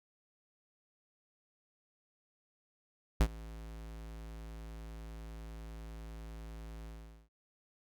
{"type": "tone with ADSR envelope", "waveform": "square", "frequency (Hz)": 55, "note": "A1", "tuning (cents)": 0, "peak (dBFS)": -22, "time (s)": [3.2, 7.29], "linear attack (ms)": 9, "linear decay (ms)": 63, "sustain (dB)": -23, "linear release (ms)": 430, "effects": []}